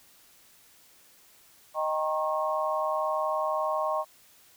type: chord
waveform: sine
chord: Eb dominant seventh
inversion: none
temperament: equal with one note detuned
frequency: 622.3 / 784 / 932.3 / 1084 Hz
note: Eb5 / G5 / Bb5 / Db6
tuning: 0 / 0 / 0 / -39 cents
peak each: -29 / -34 / -34 / -30 dBFS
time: 1.74-4.05 s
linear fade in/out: 50 ms
effects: white hiss -58 dBFS RMS until 4.56 s